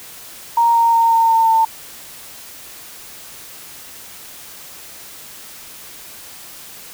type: tone with pitch steps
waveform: sine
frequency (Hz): 932.3 / 925.3 / 918.4 / 911.5 / 904.7 / 897.9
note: A#5 / A#5 / A#5 / A#5 / A5 / A5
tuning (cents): 0 / -13 / -26 / -39 / +48 / +35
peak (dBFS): -10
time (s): 0.57-1.65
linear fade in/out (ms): 5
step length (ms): 180
effects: white hiss -37 dBFS RMS until 6.93 s